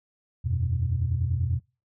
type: chord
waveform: sine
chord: E suspended second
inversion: none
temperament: equal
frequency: 82.41 / 92.5 / 123.47 Hz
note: E2 / F#2 / B2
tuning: 0 / 0 / 0 cents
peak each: -27 dBFS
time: 0.44-1.6 s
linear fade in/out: 20 ms
effects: noise-tail reverb RT60 0.3 s tail -24 dB re dry + tanh soft clip ceiling -15 dBFS